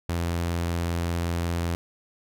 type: tone with vibrato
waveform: sawtooth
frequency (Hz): 85.3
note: F2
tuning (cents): -40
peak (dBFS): -21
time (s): 0.09-1.75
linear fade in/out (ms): 0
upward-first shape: triangle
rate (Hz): 17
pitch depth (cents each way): 13
effects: none